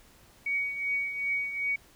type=tone with tremolo; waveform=sine; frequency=2248 Hz; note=C#7; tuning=24 cents sharp; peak=-25 dBFS; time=0.46-1.76 s; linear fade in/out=5 ms; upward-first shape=triangle; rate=2.6 Hz; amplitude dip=65%; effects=pink hiss -58 dBFS RMS until 1.95 s